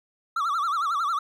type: tone with vibrato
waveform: triangle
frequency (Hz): 1244.5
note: D#6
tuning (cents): 0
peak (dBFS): -21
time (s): 0.36-1.19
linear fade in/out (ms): 5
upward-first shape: sine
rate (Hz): 11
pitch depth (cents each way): 180
effects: none